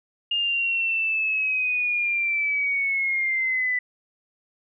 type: linear sweep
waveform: sine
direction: down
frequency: 2832 to 1983 Hz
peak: -21 dBFS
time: 0.31-3.79 s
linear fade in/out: 5 ms
effects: none